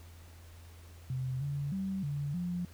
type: tone with pitch steps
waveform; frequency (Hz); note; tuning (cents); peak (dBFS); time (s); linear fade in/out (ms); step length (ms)
sine; 129.5 / 142 / 192.3 / 143.5 / 176.4; C3 / C#3 / G3 / D3 / F3; -17 / +42 / -33 / -40 / +18; -32; 1.1-2.65; 2; 310
effects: added 84 Hz sine -50 dBFS peak until 2.73 s + pink hiss -59 dBFS RMS until 2.73 s